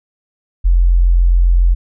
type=tone; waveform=sine; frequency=43.65 Hz; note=F1; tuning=in tune; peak=-7 dBFS; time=0.64-1.75 s; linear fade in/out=20 ms; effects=none